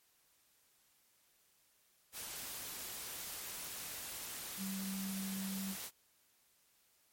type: tone in noise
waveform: sine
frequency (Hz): 192.8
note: G3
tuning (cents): -28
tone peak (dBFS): -39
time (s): 4.57-5.76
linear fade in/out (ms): 50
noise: white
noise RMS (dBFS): -45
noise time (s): 2.12-5.91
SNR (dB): +3
effects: white hiss -72 dBFS RMS until 7.12 s + MP3 64 kbps